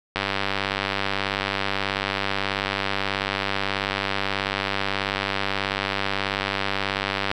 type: click train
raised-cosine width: 0.3 ms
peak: -7 dBFS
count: 705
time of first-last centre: 0.16-7.314 s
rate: 98.4 Hz
effects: none